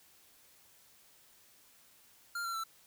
square tone with pitch steps, 1396.9 / 1364.2 / 1332.3 Hz, F6 / F6 / E6, 0 / -41 / +18 cents, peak -36 dBFS, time 2.35-2.638 s, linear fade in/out 5 ms, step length 96 ms, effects white hiss -63 dBFS RMS until 2.86 s

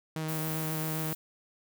sawtooth tone with vibrato, 157.6 Hz, D#3, 23 cents sharp, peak -28 dBFS, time 0.16-1.13 s, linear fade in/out 2 ms, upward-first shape triangle, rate 7.5 Hz, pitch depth 16 cents each way
violet noise, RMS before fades -38 dBFS, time 0.28-1.15 s, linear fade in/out 10 ms
effects none

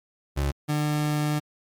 30% pulse tone pair in turn, 70.4 / 149.65 Hz, C#2 / D3, +27 / +33 cents, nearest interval octave + minor second, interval 1306 cents, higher second, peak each -20 dBFS, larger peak neither, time 0.36-0.52 / 0.68-1.4 s, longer second, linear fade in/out 20 ms, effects MP3 96 kbps

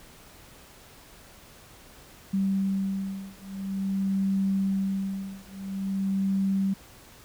sine beating tone pair, 193.9 / 194.38 Hz, G3 / G3, -19 / -14 cents, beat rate 0.48 Hz, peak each -28 dBFS, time 2.33-6.74 s, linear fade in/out 10 ms, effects pink hiss -51 dBFS RMS until 7.24 s

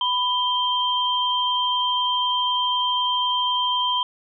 sine tone pair together, 994 / 3156 Hz, B5 / G7, +11 / +11 cents, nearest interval octave + minor sixth, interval 2000 cents, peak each -22 dBFS, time 0.01-4.03 s, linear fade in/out 2 ms, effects none

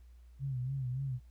sine tone with vibrato, 130.81 Hz, C3, in tune, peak -33 dBFS, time 0.39-1.2 s, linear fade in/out 50 ms, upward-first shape sine, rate 3.5 Hz, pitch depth 95 cents each way, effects added 60 Hz sine -53 dBFS peak until 1.3 s + pink hiss -75 dBFS RMS until 1.3 s

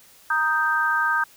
sine chord, Eb major, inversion second, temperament equal, 932.3 / 1244.5 / 1568 Hz, Bb5 / Eb6 / G6, 0 / 0 / 0 cents, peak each -26 / -24 / -21 dBFS, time 0.3-1.24 s, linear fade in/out 5 ms, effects white hiss -52 dBFS RMS until 1.36 s

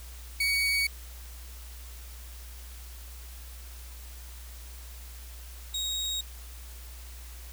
30% pulse tone pair in turn, 2246 / 3777 Hz, C#7 / A#7, +22 / +22 cents, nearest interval major sixth, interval 900 cents, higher second, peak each -22 / -27 dBFS, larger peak first, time 0.4-0.87 / 5.74-6.21 s, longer neither, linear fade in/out 5 ms, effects added 60 Hz sine -42 dBFS peak until 7.52 s + white hiss -50 dBFS RMS until 7.52 s

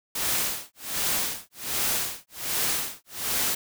white noise with tremolo, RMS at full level -25 dBFS, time 0.15-3.55 s, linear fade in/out 5 ms, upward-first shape sine, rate 1.3 Hz, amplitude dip 100%, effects none

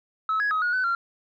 sine tone with pitch steps, 1295 / 1669 / 1267 / 1446 / 1508 / 1378 Hz, E6 / G#6 / D#6 / F#6 / F#6 / F6, -31 / +8 / +31 / -40 / +32 / -24 cents, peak -20 dBFS, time 0.29-0.95 s, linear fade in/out 2 ms, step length 110 ms, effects tanh soft clip ceiling -19 dBFS

